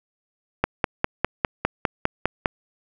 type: click train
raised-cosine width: 0.5 ms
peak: -3 dBFS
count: 10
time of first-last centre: 0.64-2.458 s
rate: 4.95 Hz
effects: none